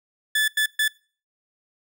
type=tone bursts at uneven times; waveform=30% pulse; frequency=1735 Hz; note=A6; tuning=25 cents flat; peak=-16 dBFS; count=3; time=0.35-0.48 / 0.57-0.66 / 0.79-0.88 s; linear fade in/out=5 ms; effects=noise-tail reverb RT60 0.4 s tail -23 dB re dry